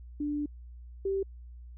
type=tone pair in turn; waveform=sine; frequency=293.7 / 389.6 Hz; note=D4 / G4; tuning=0 / -11 cents; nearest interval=perfect fourth; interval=489 cents; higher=second; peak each=-29 / -27 dBFS; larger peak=second; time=0.2-0.46 / 1.05-1.23 s; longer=first; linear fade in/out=5 ms; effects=added 60 Hz sine -44 dBFS peak until 1.77 s